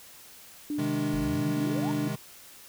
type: tone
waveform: sine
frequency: 295.3 Hz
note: D4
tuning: 10 cents sharp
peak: -28 dBFS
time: 0.7-2.08 s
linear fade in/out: 2 ms
type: chord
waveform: square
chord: Ab major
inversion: first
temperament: equal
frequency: 130.81 / 155.56 / 207.7 Hz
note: C3 / Eb3 / Ab3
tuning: 0 / 0 / 0 cents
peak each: -35 dBFS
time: 0.78-2.16 s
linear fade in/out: 10 ms
type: exponential sweep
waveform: sine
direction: up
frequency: 36.17 to 988 Hz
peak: -35 dBFS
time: 1.13-1.92 s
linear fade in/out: 10 ms
effects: white hiss -50 dBFS RMS until 2.68 s